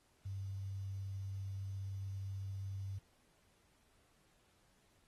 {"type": "tone with quantisation", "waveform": "sine", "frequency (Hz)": 97.4, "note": "G2", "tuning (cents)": -11, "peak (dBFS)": -40, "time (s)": [0.25, 2.99], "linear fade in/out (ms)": 10, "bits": 11, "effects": ["pink hiss -73 dBFS RMS until 5.07 s", "AAC 32 kbps"]}